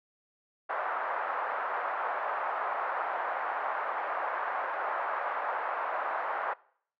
pink band-pass noise, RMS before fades -33 dBFS, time 0.69-6.54 s, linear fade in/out 10 ms, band 670 to 1500 Hz, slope 24 dB/octave, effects noise-tail reverb RT60 0.6 s tail -23 dB re dry

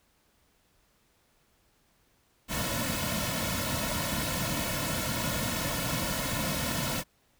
pink noise with comb filter, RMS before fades -31 dBFS, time 2.48-7.04 s, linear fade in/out 50 ms, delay 2.5 ms, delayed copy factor -0.9, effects pink hiss -68 dBFS RMS until 7.39 s

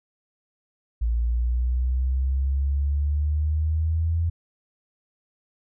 sine exponential sweep, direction up, 56.8 to 84.3 Hz, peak -20 dBFS, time 1.01-4.3 s, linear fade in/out 10 ms, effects none

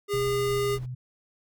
square tone, 406.9 Hz, G#4, 35 cents flat, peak -25 dBFS, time 0.08-0.79 s, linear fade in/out 50 ms
brown noise with tremolo, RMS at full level -42 dBFS, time 0.13-0.86 s, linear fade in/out 5 ms, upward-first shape square, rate 16 Hz, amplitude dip 25%
sine tone with pitch glide, 127.5 to 126.04 Hz, C3 to B2, -44 to +36 cents, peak -32 dBFS, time 0.13-0.95 s, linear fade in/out 10 ms, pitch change -20 cents, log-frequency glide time 0.37-0.69 s
effects none

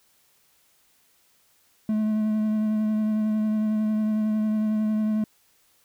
triangle tone with vibrato, 215.2 Hz, A3, 38 cents flat, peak -19 dBFS, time 1.89-5.24 s, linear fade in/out 2 ms, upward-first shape triangle, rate 11 Hz, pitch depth 19 cents each way, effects white hiss -63 dBFS RMS until 5.84 s

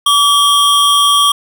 square tone pair together, 1148 / 3231 Hz, D6 / G#7, -40 / -48 cents, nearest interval octave + tritone, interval 1792 cents, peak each -11 dBFS, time 0.06-1.32 s, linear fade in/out 5 ms, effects none

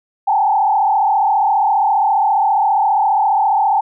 sine tone with frequency modulation, 830.6 Hz, G#5, in tune, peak -11 dBFS, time 0.27-3.81 s, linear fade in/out 10 ms, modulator 34.8 Hz, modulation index 1.8, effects none

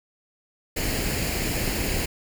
pink noise with comb filter, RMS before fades -26 dBFS, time 0.76-2.06 s, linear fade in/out 10 ms, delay 0.42 ms, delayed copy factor +0.55, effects none

